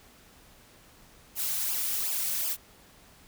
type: noise with flanger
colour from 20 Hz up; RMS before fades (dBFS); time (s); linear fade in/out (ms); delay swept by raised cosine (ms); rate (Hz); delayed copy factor
blue; -30; 1.35-2.57; 50; 0.5 to 3; 2.7; -0.7
effects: pink hiss -56 dBFS RMS until 3.27 s